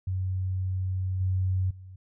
sine tone with level steps, 93.4 Hz, F#2, 17 cents sharp, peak -26 / -23 / -42 dBFS, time 0.07-1.96 s, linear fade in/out 5 ms, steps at 1.2 / 1.7 s, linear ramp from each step 10 ms, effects none

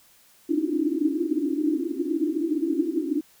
white band-pass noise, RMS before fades -25 dBFS, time 0.49-3.21 s, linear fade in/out 10 ms, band 280 to 340 Hz, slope 96 dB/octave, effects white hiss -57 dBFS RMS until 3.4 s

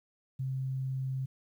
sine tone, 132.1 Hz, C3, 17 cents sharp, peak -31 dBFS, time 0.39-1.26 s, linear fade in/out 10 ms, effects 11-bit

